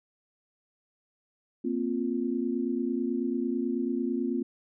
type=chord; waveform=sine; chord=Bb suspended second; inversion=none; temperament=just; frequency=233.1 / 262.2 / 349.6 Hz; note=Bb3 / C4 / F4; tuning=0 / +4 / +2 cents; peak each=-31 / -30 / -32 dBFS; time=1.64-4.43 s; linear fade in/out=10 ms; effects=none